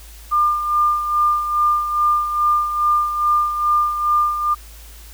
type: tone with tremolo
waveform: sine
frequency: 1200 Hz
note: D6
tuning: 37 cents sharp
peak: -12 dBFS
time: 0.31-4.55 s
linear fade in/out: 20 ms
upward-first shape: sine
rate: 2.4 Hz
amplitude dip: 60%
effects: added 54 Hz sine -38 dBFS peak until 5.13 s + white hiss -44 dBFS RMS until 5.13 s